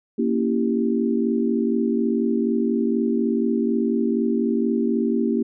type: chord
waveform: sine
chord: A# diminished seventh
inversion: none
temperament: equal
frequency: 233.1 / 277.2 / 329.6 / 392 Hz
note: A#3 / C#4 / E4 / G4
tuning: 0 / 0 / 0 / 0 cents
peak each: -21 / -26 / -26 / -25 dBFS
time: 0.18-5.43 s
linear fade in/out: 10 ms
effects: none